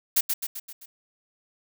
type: noise with echo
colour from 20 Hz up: blue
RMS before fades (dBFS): -20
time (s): 0.16-0.21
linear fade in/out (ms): 10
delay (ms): 130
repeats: 5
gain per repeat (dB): -5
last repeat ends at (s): 0.86
effects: none